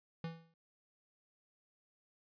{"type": "tone with exponential decay", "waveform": "square", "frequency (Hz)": 164.81, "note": "E3", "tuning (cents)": 0, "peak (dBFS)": -37, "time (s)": [0.24, 0.54], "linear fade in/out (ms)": 2, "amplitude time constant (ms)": 65, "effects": ["resampled to 11025 Hz"]}